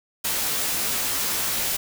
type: noise with comb filter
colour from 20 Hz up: white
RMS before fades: -25 dBFS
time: 0.24-1.77 s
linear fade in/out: 10 ms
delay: 16 ms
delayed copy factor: -0.65
effects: none